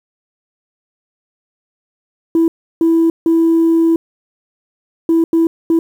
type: tone bursts at uneven times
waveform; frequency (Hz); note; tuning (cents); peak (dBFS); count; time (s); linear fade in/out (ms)
sine; 329.6; E4; 0; -7; 6; 2.35-2.48 / 2.81-3.1 / 3.26-3.96 / 5.09-5.24 / 5.33-5.47 / 5.7-5.79; 2
effects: tanh soft clip ceiling -6 dBFS + 7-bit